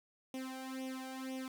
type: tone with flanger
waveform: sawtooth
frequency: 261.6 Hz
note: C4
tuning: in tune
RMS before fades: -43 dBFS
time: 0.34-1.48 s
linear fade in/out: 2 ms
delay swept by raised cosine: 0.33 to 1.33 ms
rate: 2 Hz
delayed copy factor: +0.95
effects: 11-bit